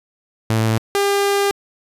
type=tone pair in turn; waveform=sawtooth; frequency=111.3 / 400.8 Hz; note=A2 / G4; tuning=+20 / +38 cents; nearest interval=octave + minor seventh; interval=2218 cents; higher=second; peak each=-11 dBFS; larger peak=neither; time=0.5-0.78 / 0.95-1.51 s; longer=second; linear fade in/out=0 ms; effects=resampled to 32000 Hz